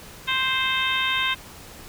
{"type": "harmonic tone", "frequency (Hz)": 523.3, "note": "C5", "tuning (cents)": 0, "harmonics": [2, 3, 4, 5, 6, 7], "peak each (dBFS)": [-28, -28, -28, -28, -28, -28], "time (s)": [0.27, 1.35], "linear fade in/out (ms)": 20, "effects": ["pink hiss -43 dBFS RMS until 1.88 s"]}